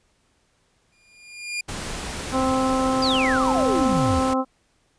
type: tone with exponential growth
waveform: sawtooth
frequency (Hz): 2415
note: D7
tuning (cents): +48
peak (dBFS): -20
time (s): 0.92-1.61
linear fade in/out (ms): 5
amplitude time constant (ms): 150
type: noise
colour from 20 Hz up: pink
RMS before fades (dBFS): -31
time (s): 1.68-4.34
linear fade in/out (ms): 10
type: harmonic tone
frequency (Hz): 261.6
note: C4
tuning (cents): 0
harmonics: 1 / 2 / 3 / 4 / 5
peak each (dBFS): -22 / -25 / -27 / -28 / -29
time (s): 2.31-4.45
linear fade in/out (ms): 50
type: exponential sweep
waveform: sine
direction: down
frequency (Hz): 4976 to 73.2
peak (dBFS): -22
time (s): 3.02-4.2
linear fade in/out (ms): 5
effects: pink hiss -65 dBFS RMS until 4.98 s + resampled to 22050 Hz